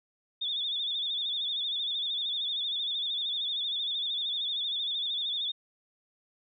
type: tone with vibrato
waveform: sine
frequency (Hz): 3534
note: A7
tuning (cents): +7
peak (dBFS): -29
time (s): 0.41-5.52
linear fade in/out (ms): 10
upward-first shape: sine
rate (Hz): 13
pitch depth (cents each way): 83
effects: none